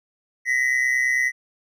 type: tone pair together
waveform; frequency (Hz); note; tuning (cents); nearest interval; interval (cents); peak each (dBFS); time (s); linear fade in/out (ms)
triangle; 1884.9 / 2014; A#6 / B6; +19 / +33; minor second; 114; -20 / -19; 0.45-1.32; 50
effects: none